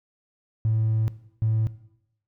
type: tone bursts at uneven times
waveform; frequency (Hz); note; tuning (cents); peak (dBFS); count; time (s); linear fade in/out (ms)
triangle; 110.2; A2; +3; -16; 2; 0.65-1.08 / 1.42-1.67; 0
effects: noise-tail reverb RT60 0.8 s tail -19 dB re dry + tanh soft clip ceiling -16 dBFS